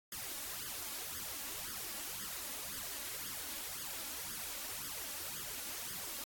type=noise with flanger; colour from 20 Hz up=white; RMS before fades=-43 dBFS; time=0.12-6.24 s; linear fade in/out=2 ms; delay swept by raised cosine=0.6 to 3.6 ms; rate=1.9 Hz; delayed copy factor=+0.85; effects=AAC 64 kbps